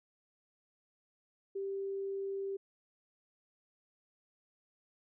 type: tone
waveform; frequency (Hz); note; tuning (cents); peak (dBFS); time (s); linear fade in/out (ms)
sine; 392; G4; 0; -35; 1.55-2.57; 10
effects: none